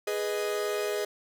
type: chord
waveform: 45% pulse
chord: G# minor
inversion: none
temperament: equal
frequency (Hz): 415.3 / 493.9 / 622.3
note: G#4 / B4 / D#5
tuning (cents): 0 / 0 / 0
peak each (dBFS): -30 / -36 / -34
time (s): 0.07-1.05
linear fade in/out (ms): 5
effects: none